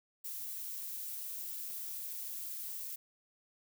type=noise; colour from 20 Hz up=violet; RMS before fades=-42 dBFS; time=0.24-2.96 s; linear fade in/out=10 ms; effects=none